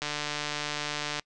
click train, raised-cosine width 0.2 ms, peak -14 dBFS, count 175, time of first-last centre 0.02-1.196 s, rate 148 Hz, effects noise-tail reverb RT60 0.1 s tail -24 dB re dry + resampled to 22050 Hz

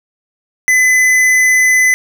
triangle tone with tanh clipping, 2016 Hz, B6, 35 cents sharp, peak -9 dBFS, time 0.68-1.94 s, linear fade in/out 0 ms, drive 18 dB, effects none

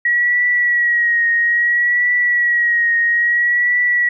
sine tone with vibrato, 1913 Hz, A#6, 44 cents sharp, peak -12 dBFS, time 0.05-4.09 s, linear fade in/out 5 ms, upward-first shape triangle, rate 0.6 Hz, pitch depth 44 cents each way, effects none

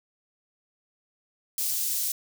white high-pass noise, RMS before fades -28 dBFS, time 1.58-2.12 s, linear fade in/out 2 ms, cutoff 5400 Hz, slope 12 dB/octave, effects none

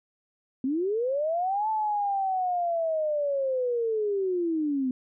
sine linear two-way sweep, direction up then down, 250 to 880 to 250 Hz, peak -24 dBFS, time 0.64-4.91 s, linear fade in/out 2 ms, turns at 1.69 s, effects none

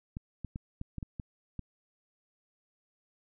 clicks, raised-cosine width 5 ms, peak -25 dBFS, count 8, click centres 0.169 / 0.447 / 0.559 / 0.814 / 0.983 / 1.028 / 1.198 / 1.593 s, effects none

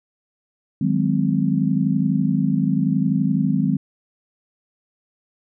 sine chord, Ab dominant seventh, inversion second, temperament just, 155.74 / 186.89 / 207.7 / 259.6 Hz, Eb3 / Gb3 / Ab3 / C4, +2 / +18 / 0 / -13 cents, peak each -22 dBFS, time 0.81-3.77 s, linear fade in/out 5 ms, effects none

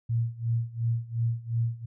sine tone with tremolo, 116.1 Hz, A#2, 7 cents flat, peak -22 dBFS, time 0.09-1.86 s, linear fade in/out 10 ms, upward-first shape sine, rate 2.8 Hz, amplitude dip 90%, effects none

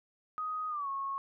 sine tone with pitch glide, 1251 to 1095.4 Hz, D#6 to C#6, +9 to -21 cents, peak -33 dBFS, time 0.38-1.18 s, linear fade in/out 0 ms, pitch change -230 cents, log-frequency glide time 0.69-0.88 s, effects none

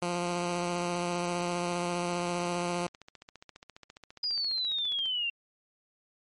10% pulse tone with vibrato, 175.1 Hz, F3, 5 cents sharp, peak -21 dBFS, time 0.02-2.87 s, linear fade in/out 5 ms, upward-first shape square, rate 15 Hz, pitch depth 12 cents each way
click train, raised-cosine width 0.2 ms, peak -30 dBFS, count 53, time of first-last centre 1.52-5.057 s, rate 14.7 Hz
sine exponential sweep, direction down, 4978 to 2731 Hz, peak -28 dBFS, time 4.23-5.3 s, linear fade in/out 5 ms
effects MP3 48 kbps

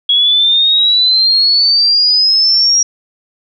sine exponential sweep, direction up, 3322 to 5690 Hz, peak -7 dBFS, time 0.09-2.83 s, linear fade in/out 5 ms, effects none

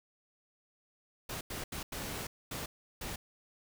pink noise bursts at uneven times, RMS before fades -40 dBFS, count 6, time 1.29-1.41 / 1.5-1.64 / 1.72-1.83 / 1.92-2.27 / 2.51-2.66 / 3.01-3.16 s, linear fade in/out 5 ms, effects none

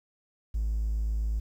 triangle tone, 54 Hz, A1, 32 cents flat, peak -23 dBFS, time 0.54-1.4 s, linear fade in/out 10 ms, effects tanh soft clip ceiling -21 dBFS + 10-bit

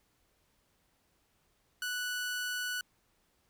sawtooth tone, 1480 Hz, F#6, in tune, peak -30 dBFS, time 1.82-2.81 s, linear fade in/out 2 ms, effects pink hiss -73 dBFS RMS until 3.49 s

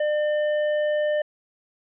sine tone with tanh clipping, 600 Hz, D5, 37 cents sharp, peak -22 dBFS, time 0-1.22 s, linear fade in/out 5 ms, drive 10 dB, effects resampled to 8000 Hz

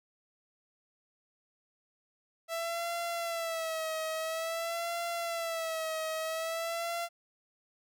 sawtooth tone with vibrato, 659.3 Hz, E5, in tune, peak -29 dBFS, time 2.48-7.09 s, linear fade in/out 50 ms, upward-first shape sine, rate 0.49 Hz, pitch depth 64 cents each way, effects none

